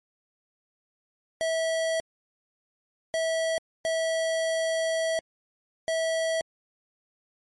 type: tone bursts at uneven times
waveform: square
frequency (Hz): 650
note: E5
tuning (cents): -24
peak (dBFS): -25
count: 4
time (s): 1.41-2 / 3.14-3.58 / 3.85-5.19 / 5.88-6.41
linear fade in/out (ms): 0
effects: MP3 48 kbps